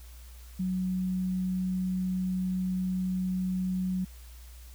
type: tone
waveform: sine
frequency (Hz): 185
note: F#3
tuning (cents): 0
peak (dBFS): -27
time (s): 0.59-4.05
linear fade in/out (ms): 10
effects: added 60 Hz sine -45 dBFS peak until 4.74 s + white hiss -56 dBFS RMS until 4.74 s